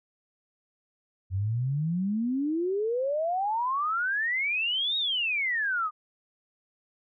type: exponential two-way sweep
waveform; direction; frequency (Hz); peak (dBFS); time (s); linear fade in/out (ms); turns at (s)
sine; up then down; 90.3 to 3806 to 1203; -25; 1.3-5.91; 50; 4.97
effects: none